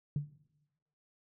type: tone with exponential decay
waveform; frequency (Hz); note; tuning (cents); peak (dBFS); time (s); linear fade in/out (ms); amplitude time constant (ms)
sine; 145.2; D3; -19; -26; 0.16-0.36; 2; 43
effects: noise-tail reverb RT60 1.0 s tail -19 dB re dry + tanh soft clip ceiling -25 dBFS